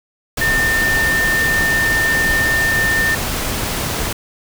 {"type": "tone in noise", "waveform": "sine", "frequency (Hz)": 1800, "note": "A6", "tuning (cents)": 39, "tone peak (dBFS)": -14, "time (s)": [0.41, 3.15], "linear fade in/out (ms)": 5, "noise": "pink", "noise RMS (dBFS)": -21, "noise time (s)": [0.37, 4.13], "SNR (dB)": 4, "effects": []}